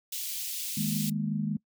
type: high-pass noise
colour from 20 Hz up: white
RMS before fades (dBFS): -35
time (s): 0.12-1.1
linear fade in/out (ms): 5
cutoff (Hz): 2700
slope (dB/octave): 24
type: chord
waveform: sine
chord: D# suspended fourth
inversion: none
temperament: equal with one note detuned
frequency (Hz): 156.74 / 207.7 / 233.1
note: D#3 / G#3 / A#3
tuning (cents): +13 / 0 / 0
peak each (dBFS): -32 / -30 / -35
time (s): 0.77-1.57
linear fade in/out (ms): 5
effects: noise-tail reverb RT60 0.1 s tail -23 dB re dry